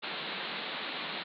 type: band-pass noise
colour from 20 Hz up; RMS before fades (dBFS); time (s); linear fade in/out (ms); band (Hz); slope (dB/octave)
white; -38; 0.02-1.24; 20; 150 to 4200; 96
effects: none